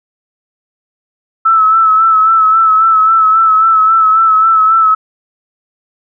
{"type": "tone with vibrato", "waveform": "sine", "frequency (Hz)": 1309, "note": "E6", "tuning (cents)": -13, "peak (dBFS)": -5, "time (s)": [1.45, 4.95], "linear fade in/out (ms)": 10, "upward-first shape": "sine", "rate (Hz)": 3.7, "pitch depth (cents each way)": 36, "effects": []}